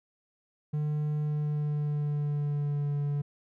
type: tone with pitch glide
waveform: triangle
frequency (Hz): 150 to 144.39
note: D3 to D3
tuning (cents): +37 to -29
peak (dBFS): -25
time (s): 0.73-3.22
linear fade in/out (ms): 10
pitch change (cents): -66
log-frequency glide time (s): 1.25-2.94
effects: none